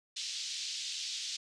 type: band-pass noise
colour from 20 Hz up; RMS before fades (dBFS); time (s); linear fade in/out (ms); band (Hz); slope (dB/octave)
pink; -39; 0.16-1.37; 10; 3300 to 6200; 24
effects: resampled to 22050 Hz